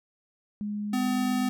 sine tone with pitch glide, 207.7 to 205.6 Hz, G#3 to G#3, 0 to -17 cents, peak -29 dBFS, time 0.61-1.49 s, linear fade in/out 0 ms, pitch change -17 cents, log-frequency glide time 0.93-1.05 s
square tone, 253.6 Hz, B3, 46 cents sharp, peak -26 dBFS, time 0.93-1.49 s, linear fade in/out 5 ms
effects none

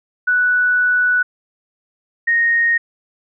sine tone pair in turn, 1480 / 1861 Hz, F#6 / A#6, 0 / -3 cents, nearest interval major third, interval 397 cents, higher second, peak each -12 dBFS, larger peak neither, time 0.27-1.23 / 2.27-2.78 s, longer first, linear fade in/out 10 ms, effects none

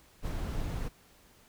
brown noise with ADSR envelope, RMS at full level -32 dBFS, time 0.22-0.89 s, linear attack 42 ms, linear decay 37 ms, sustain -2 dB, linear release 19 ms, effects pink hiss -61 dBFS RMS until 1.48 s

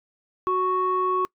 sine tone pair together, 370 / 1108.7 Hz, F#4 / C#6, 0 / 0 cents, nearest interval octave + perfect fifth, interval 1900 cents, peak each -24 / -21 dBFS, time 0.47-1.25 s, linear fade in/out 0 ms, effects noise-tail reverb RT60 0.1 s tail -25 dB re dry + tanh soft clip ceiling -14 dBFS

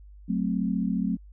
sine chord, F# diminished, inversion none, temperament equal, 185 / 220 / 261.6 Hz, F#3 / A3 / C4, 0 / 0 / 0 cents, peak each -27 / -28 / -30 dBFS, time 0.28-1.17 s, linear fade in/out 20 ms, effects added 50 Hz sine -45 dBFS peak until 1.32 s

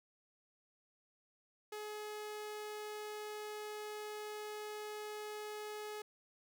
sawtooth tone, 422.9 Hz, G#4, 31 cents sharp, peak -39 dBFS, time 1.72-6.02 s, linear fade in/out 5 ms, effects none

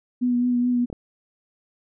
sine tone with vibrato, 245.1 Hz, B3, 13 cents flat, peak -18 dBFS, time 0.21-0.86 s, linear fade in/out 20 ms, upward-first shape triangle, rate 4.7 Hz, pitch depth 25 cents each way
clicks, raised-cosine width 2 ms, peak -22 dBFS, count 2, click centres 0.901 / 0.928 s
effects none

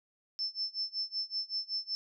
sine tone with tremolo, 5300 Hz, E8, 9 cents sharp, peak -30 dBFS, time 0.39-1.95 s, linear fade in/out 0 ms, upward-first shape sine, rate 5.3 Hz, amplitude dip 95%, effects none

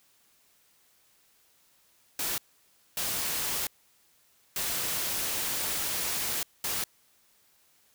white noise bursts at uneven times, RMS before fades -31 dBFS, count 4, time 2.19-2.38 / 2.97-3.67 / 4.56-6.43 / 6.64-6.84 s, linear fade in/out 2 ms, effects white hiss -65 dBFS RMS until 7.94 s

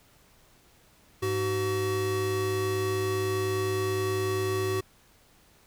square tone pair together, 102.6 / 377.6 Hz, G#2 / F#4, -21 / +35 cents, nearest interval octave + major seventh, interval 2256 cents, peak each -32 / -28 dBFS, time 1.22-4.81 s, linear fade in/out 10 ms, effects pink hiss -60 dBFS RMS until 5.66 s

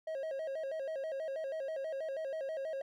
triangle tone with vibrato, 587.3 Hz, D5, in tune, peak -34 dBFS, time 0.07-2.82 s, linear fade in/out 5 ms, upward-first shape square, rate 6.2 Hz, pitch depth 140 cents each way, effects none

